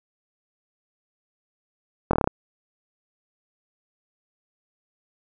slowing click train, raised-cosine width 1 ms, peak -5 dBFS, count 7, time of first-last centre 2.11-2.275 s, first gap 23 ms, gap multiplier 1.07, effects none

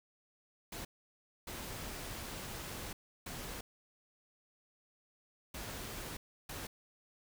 pink noise bursts at uneven times, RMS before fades -44 dBFS, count 5, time 0.72-0.85 / 1.47-2.93 / 3.26-3.61 / 5.54-6.17 / 6.49-6.67 s, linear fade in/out 5 ms, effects none

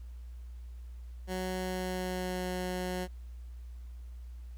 15% pulse tone with pitch glide, 185 to 182.35 Hz, F#3 to F#3, 0 to -25 cents, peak -27 dBFS, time 1.27-3.08 s, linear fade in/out 50 ms, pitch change -25 cents, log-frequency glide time 1.57-2.49 s, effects added 60 Hz sine -42 dBFS peak until 4.57 s + pink hiss -68 dBFS RMS until 4.57 s

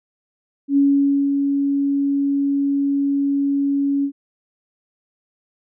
sine tone with ADSR envelope, 280 Hz, C#4, 18 cents sharp, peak -11 dBFS, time 0.68-4.12 s, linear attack 88 ms, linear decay 530 ms, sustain -5 dB, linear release 80 ms, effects none

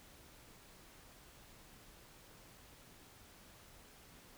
silence, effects pink hiss -60 dBFS RMS until 4.37 s

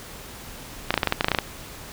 clicks, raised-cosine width 0.3 ms, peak -3 dBFS, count 12, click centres 0.906 / 0.941 / 0.977 / 1.032 / 1.073 / 1.124 / 1.209 / 1.245 / 1.284 / 1.317 / 1.348 / 1.387 s, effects pink hiss -40 dBFS RMS until 1.92 s

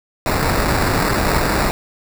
pink noise with sample-and-hold, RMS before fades -17 dBFS, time 0.26-1.71 s, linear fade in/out 0 ms, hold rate 3150 Hz, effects none

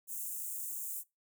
white high-pass noise, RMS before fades -40 dBFS, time 0.07-1.04 s, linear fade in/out 50 ms, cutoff 7000 Hz, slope 48 dB/octave, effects noise-tail reverb RT60 0.2 s tail -21 dB re dry

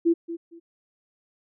sine tone with echo, 336.1 Hz, E4, 34 cents sharp, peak -16 dBFS, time 0.05-0.14 s, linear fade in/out 20 ms, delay 230 ms, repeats 2, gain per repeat -13 dB, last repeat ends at 0.6 s, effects none

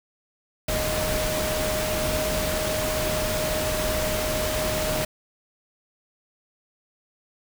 sine tone in noise, 620 Hz, D#5, 6 cents flat, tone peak -27 dBFS, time 0.68-5.05 s, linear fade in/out 5 ms, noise pink, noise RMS -27 dBFS, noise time 0.68-5.05 s, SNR -3 dB, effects none

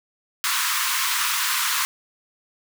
pink high-pass noise, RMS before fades -23 dBFS, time 0.44-1.85 s, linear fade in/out 0 ms, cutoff 960 Hz, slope 96 dB/octave, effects none

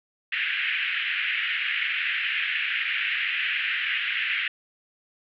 white band-pass noise, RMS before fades -27 dBFS, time 0.32-4.48 s, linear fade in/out 5 ms, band 1600 to 2900 Hz, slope 48 dB/octave, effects none

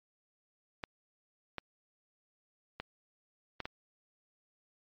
clicks, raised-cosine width 0.3 ms, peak -21 dBFS, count 5, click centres 0.838 / 1.583 / 2.8 / 3.603 / 3.655 s, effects low-pass 5000 Hz 12 dB/octave + MP3 48 kbps

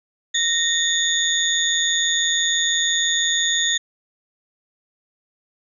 sine tone cluster, 1858 / 3498 / 3664 / 6720 Hz, A#6 / A7 / A#7 / G#8, -6 / -11 / -31 / +19 cents, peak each -23 dBFS, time 0.34-3.78 s, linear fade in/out 10 ms, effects none

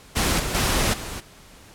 pink noise with level steps, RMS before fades -21 / -27 / -21 / -33 dBFS, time 0.15-1.21 s, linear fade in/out 20 ms, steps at 0.39 / 0.54 / 0.93 s, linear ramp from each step 10 ms, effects pink hiss -48 dBFS RMS until 1.74 s + low-pass 12000 Hz 12 dB/octave

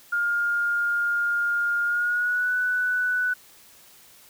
sine tone with pitch glide, 1413 to 1488.4 Hz, F6 to F#6, +20 to +10 cents, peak -21 dBFS, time 0.12-3.34 s, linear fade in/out 10 ms, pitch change +90 cents, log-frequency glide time 1.84-2.53 s, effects white hiss -52 dBFS RMS until 4.29 s

